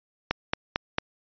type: click train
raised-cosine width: 0.3 ms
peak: -7 dBFS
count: 4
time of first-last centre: 0.31-0.984 s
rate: 4.45 Hz
effects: resampled to 11025 Hz